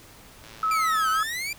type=click train; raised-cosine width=0.2 ms; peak=-28 dBFS; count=86; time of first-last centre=0.44-1.206 s; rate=111 Hz
type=tone with vibrato; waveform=sine; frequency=1292 Hz; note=E6; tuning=35 cents flat; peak=-21 dBFS; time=0.63-1.23 s; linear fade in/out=2 ms; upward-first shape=sine; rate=17 Hz; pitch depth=14 cents each way
type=exponential two-way sweep; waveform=sawtooth; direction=down then up; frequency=2401 to 1480 to 2401 Hz; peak=-25 dBFS; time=0.71-1.53 s; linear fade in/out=2 ms; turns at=1.1 s
effects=pink hiss -49 dBFS RMS until 1.58 s